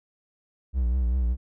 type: tone with vibrato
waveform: triangle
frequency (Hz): 61.74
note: B1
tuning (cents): 0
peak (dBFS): -19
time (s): 0.73-1.37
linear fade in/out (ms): 50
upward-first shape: triangle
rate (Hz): 5.1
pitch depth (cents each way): 120
effects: none